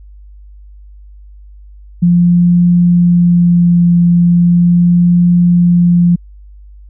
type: tone with vibrato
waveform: sine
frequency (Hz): 174.1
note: F3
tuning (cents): -5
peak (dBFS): -5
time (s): 2.02-6.16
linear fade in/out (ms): 10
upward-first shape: triangle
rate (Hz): 0.38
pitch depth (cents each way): 11
effects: added 50 Hz sine -33 dBFS peak until 6.89 s